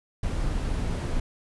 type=noise; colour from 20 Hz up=brown; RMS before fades=-27 dBFS; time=0.23-1.2 s; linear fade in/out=5 ms; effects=resampled to 24000 Hz